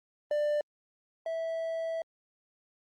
triangle tone pair in turn, 593 / 655.1 Hz, D5 / E5, +17 / -11 cents, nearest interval major second, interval 172 cents, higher second, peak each -24 / -29 dBFS, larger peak first, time 0.31-0.61 / 1.26-2.02 s, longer second, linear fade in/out 2 ms, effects Opus 32 kbps

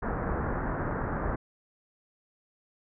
pink low-pass noise, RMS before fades -31 dBFS, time 0.02-1.36 s, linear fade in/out 10 ms, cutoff 1700 Hz, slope 48 dB/octave, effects none

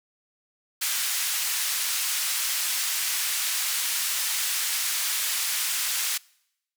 white band-pass noise, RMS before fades -27 dBFS, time 0.81-6.18 s, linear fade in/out 10 ms, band 1500 to 13000 Hz, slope 12 dB/octave, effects noise-tail reverb RT60 0.8 s tail -25 dB re dry

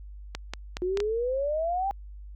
clicks, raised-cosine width 0.2 ms, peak -15 dBFS, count 5, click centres 0.35 / 0.536 / 0.769 / 0.973 / 1.003 s
sine exponential sweep, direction up, 355.1 to 806 Hz, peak -25 dBFS, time 0.82-1.91 s, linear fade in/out 0 ms
effects added 50 Hz sine -40 dBFS peak until 2.35 s

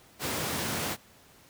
pink high-pass noise, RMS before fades -32 dBFS, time 0.19-0.97 s, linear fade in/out 50 ms, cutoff 110 Hz, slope 12 dB/octave, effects pink hiss -57 dBFS RMS until 1.49 s + high-pass 60 Hz 12 dB/octave

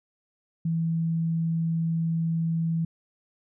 sine tone, 164.4 Hz, E3, 4 cents flat, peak -23 dBFS, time 0.65-2.85 s, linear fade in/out 5 ms, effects none

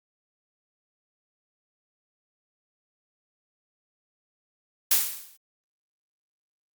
blue noise with exponential decay, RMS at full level -17 dBFS, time 4.91-5.37 s, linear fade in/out 5 ms, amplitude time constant 100 ms, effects Opus 48 kbps

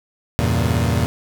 30% pulse chord, E diminished seventh, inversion none, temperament equal, 82.41 / 98 / 116.54 / 138.59 Hz, E2 / G2 / Bb2 / Db3, 0 / 0 / 0 / 0 cents, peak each -18 / -22 / -17 / -23 dBFS, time 0.39-1.06 s, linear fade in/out 0 ms, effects none

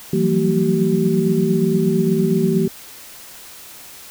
sine tone cluster, 165 / 181 / 189.6 / 227.3 / 382.7 Hz, E3 / F#3 / F#3 / A#3 / G4, +2 / -38 / +43 / -43 / -42 cents, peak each -20 / -24 / -21 / -20 / -19 dBFS, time 0.13-2.68 s, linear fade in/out 5 ms, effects white hiss -39 dBFS RMS until 4.1 s

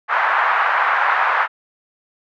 white band-pass noise, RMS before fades -17 dBFS, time 0.08-1.48 s, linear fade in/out 50 ms, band 810 to 1600 Hz, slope 24 dB/octave, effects none

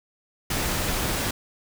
pink noise, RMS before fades -26 dBFS, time 0.5-1.31 s, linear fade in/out 5 ms, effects none

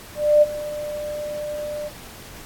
sine tone with ADSR envelope, 596 Hz, D5, 25 cents sharp, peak -9 dBFS, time 0.15-1.9 s, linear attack 270 ms, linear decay 30 ms, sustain -17 dB, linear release 36 ms, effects pink hiss -41 dBFS RMS until 2.45 s + AAC 64 kbps

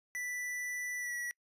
square tone with pitch glide, 1975.5 to 1936 Hz, B6 to B6, 0 to -35 cents, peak -37 dBFS, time 0.15-1.31 s, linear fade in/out 0 ms, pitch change -35 cents, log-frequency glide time 0.98-1.14 s, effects noise-tail reverb RT60 0.1 s tail -25 dB re dry + resampled to 32000 Hz

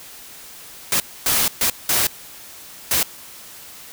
white noise bursts at uneven times, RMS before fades -18 dBFS, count 5, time 0.92-1 / 1.26-1.48 / 1.61-1.7 / 1.89-2.07 / 2.91-3.03 s, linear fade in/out 2 ms, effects white hiss -40 dBFS RMS until 3.92 s

